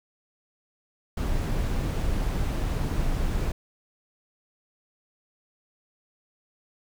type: noise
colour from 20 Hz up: brown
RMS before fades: -26 dBFS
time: 1.17-3.52 s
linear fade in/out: 5 ms
effects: none